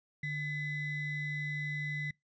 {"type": "ring-modulated tone", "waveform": "triangle", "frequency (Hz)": 932, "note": "A#5", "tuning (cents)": -1, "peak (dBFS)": -29, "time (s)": [0.23, 2.11], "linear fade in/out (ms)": 5, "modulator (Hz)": 1080, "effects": ["noise-tail reverb RT60 0.2 s tail -26 dB re dry", "resampled to 16000 Hz"]}